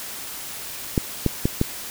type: clicks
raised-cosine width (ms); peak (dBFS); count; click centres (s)
3; -5; 4; 0.978 / 1.263 / 1.455 / 1.614
effects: white hiss -34 dBFS RMS until 1.9 s